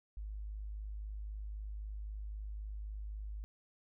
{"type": "tone", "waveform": "sine", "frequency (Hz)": 51.91, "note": "G#1", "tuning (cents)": 0, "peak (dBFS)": -40, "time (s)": [0.17, 3.44], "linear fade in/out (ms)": 0, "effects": []}